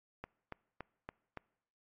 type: click train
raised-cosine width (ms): 0.5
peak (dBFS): -27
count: 5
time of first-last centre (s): 0.24-1.373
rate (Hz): 3.53
effects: noise-tail reverb RT60 0.8 s tail -24 dB re dry + MP3 32 kbps